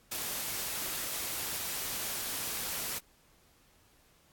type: noise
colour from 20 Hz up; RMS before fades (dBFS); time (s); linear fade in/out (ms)
white; -36; 0.11-2.99; 10
effects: pink hiss -65 dBFS RMS until 4.32 s + AAC 64 kbps